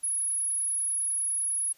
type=tone; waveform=sine; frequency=10490 Hz; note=E9; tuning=10 cents flat; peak=-26 dBFS; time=0.03-1.73 s; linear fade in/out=10 ms; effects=white hiss -61 dBFS RMS until 1.77 s + resampled to 32000 Hz